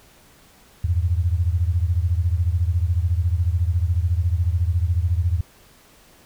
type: beating tone pair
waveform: sine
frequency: 82.41 / 96.41 Hz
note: E2 / G2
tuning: 0 / -28 cents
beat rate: 14 Hz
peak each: -19 / -22 dBFS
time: 0.84-5.41 s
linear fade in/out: 5 ms
effects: pink hiss -52 dBFS RMS until 6.25 s